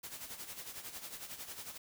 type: noise with tremolo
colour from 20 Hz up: white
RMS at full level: -44 dBFS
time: 0.03-1.78 s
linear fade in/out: 10 ms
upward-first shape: sine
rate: 11 Hz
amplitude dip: 65%
effects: none